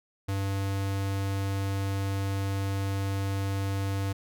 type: tone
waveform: square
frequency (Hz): 98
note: G2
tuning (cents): 0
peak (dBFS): -28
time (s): 0.28-4.13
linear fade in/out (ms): 10
effects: none